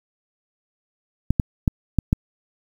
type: clicks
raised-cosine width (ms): 5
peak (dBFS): -4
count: 5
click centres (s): 1.306 / 1.398 / 1.678 / 1.987 / 2.129
effects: 7-bit